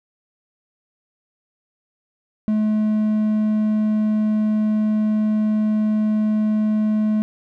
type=tone; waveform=triangle; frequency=214.3 Hz; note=A3; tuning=45 cents flat; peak=-14 dBFS; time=2.48-7.22 s; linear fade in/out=0 ms; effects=none